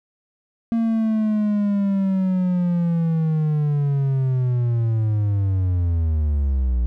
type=linear sweep; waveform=triangle; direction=down; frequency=230.5 to 58.27 Hz; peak=-15 dBFS; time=0.72-6.86 s; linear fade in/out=0 ms; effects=none